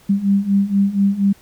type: beating tone pair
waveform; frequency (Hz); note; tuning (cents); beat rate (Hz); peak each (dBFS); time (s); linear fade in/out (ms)
sine; 196 / 200.2; G3 / G3; 0 / +37; 4.2; -18 / -15; 0.09-1.33; 10
effects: pink hiss -50 dBFS RMS until 1.41 s